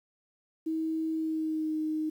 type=tone with pitch glide; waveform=sine; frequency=320 to 310.9 Hz; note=D#4 to D#4; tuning=+49 to -1 cents; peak=-28 dBFS; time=0.66-2.1 s; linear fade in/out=10 ms; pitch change=-50 cents; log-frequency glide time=1.11-1.77 s; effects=10-bit